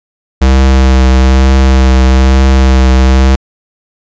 square tone with vibrato, 65.41 Hz, C2, in tune, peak -4 dBFS, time 0.41-3.36 s, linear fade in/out 10 ms, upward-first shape triangle, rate 1.1 Hz, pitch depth 22 cents each way, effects resampled to 16000 Hz

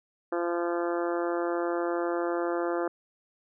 harmonic tone, 172.2 Hz, F3, 24 cents flat, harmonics 2 / 3 / 4 / 5 / 6 / 7 / 8 / 9 / 10, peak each -29 / -32 / -35 / -40 / -41 / -39 / -41 / -44 / -47 dBFS, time 0.32-2.88 s, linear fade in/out 5 ms, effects none

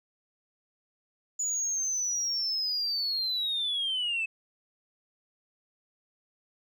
sine linear sweep, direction down, 6950 to 2590 Hz, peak -26 dBFS, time 1.39-4.26 s, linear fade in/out 10 ms, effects tanh soft clip ceiling -24 dBFS

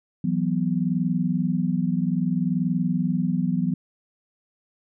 sine chord, E suspended second, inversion none, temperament just, 164.81 / 185.42 / 247.2 Hz, E3 / F#3 / B3, 0 / +4 / +2 cents, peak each -25 / -24 / -26 dBFS, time 0.24-3.74 s, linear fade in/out 5 ms, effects none

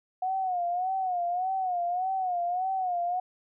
sine tone with vibrato, 730 Hz, F#5, 24 cents flat, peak -26 dBFS, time 0.22-3.2 s, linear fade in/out 5 ms, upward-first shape sine, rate 1.7 Hz, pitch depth 88 cents each way, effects none

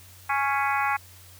harmonic tone with a mistuned harmonic, 277.2 Hz, C#4, in tune, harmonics 3 / 4 / 5 / 6 / 7 / 8 / 9, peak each -26 / -28 / -30 / -32 / -33 / -34 / -35 dBFS, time 0.29-0.97 s, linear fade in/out 10 ms, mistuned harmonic 7, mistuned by +40 cents, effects added 91 Hz sine -50 dBFS peak until 1.39 s + white hiss -51 dBFS RMS until 1.39 s

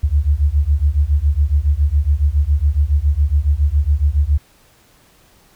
sine beating tone pair, 69.3 / 76.5 Hz, C#2 / D#2, 0 / -29 cents, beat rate 7.2 Hz, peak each -15 dBFS, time 0.03-4.38 s, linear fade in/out 10 ms, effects pink hiss -52 dBFS RMS until 5.55 s

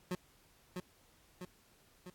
25% pulse tone with echo, 180.9 Hz, F#3, 39 cents flat, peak -31 dBFS, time 0.11-0.15 s, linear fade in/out 2 ms, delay 650 ms, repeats 3, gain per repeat -4 dB, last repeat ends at 2.1 s, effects pink hiss -67 dBFS RMS until 2.14 s + AAC 64 kbps

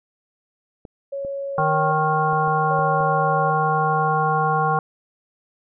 clicks, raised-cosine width 2 ms, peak -24 dBFS, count 7, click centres 0.852 / 1.249 / 1.599 / 2.331 / 2.478 / 2.791 / 3.007 s
sine tone with tremolo, 554.4 Hz, C#5, in tune, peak -25 dBFS, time 1.12-4.09 s, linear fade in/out 10 ms, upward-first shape square, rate 0.63 Hz, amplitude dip 75%
harmonic tone, 155.56 Hz, D#3, in tune, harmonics 1 / 3 / 5 / 7 / 9, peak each -24 / -26 / -21 / -22 / -27 dBFS, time 1.58-4.79 s, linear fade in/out 2 ms
effects none

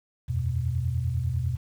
sine chord, E suspended second, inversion none, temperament equal, 82.41 / 92.5 / 123.47 Hz, E2 / F#2 / B2, 0 / 0 / 0 cents, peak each -29 / -31 / -27 dBFS, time 0.28-1.57 s, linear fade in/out 20 ms, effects 9-bit

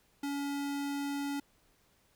square tone, 282.8 Hz, C#4, 35 cents sharp, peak -34 dBFS, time 0.23-1.4 s, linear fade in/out 5 ms, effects pink hiss -69 dBFS RMS until 2.15 s

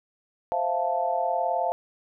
sine chord, F major seventh, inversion second, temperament equal, 523.3 / 659.3 / 698.5 / 880 Hz, C5 / E5 / F5 / A5, 0 / 0 / 0 / 0 cents, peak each -31 / -30 / -26 / -29 dBFS, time 0.52-1.72 s, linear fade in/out 0 ms, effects none

